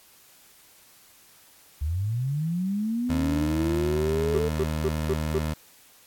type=linear sweep; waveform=sine; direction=up; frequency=68.9 to 448.7 Hz; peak=-24 dBFS; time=1.81-4.49 s; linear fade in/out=10 ms
type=tone; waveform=20% pulse; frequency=77.78 Hz; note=D#2; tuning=in tune; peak=-21 dBFS; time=3.09-5.54 s; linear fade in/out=10 ms
type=tone bursts; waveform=triangle; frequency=388 Hz; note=G4; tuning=18 cents flat; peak=-20 dBFS; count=5; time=4.34-5.39 s; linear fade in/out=10 ms; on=50 ms; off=200 ms
effects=white hiss -55 dBFS RMS until 6.06 s + AAC 64 kbps